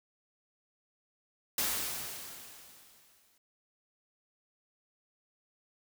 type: noise with exponential decay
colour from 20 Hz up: white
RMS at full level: -30 dBFS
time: 1.58-3.38 s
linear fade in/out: 2 ms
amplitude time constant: 390 ms
effects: none